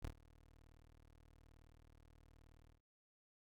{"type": "tone with ADSR envelope", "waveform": "20% pulse", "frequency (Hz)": 38.89, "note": "D#1", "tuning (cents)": 0, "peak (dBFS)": -36, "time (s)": [0.02, 2.81], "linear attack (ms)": 25, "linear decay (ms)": 86, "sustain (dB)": -23, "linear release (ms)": 110, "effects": []}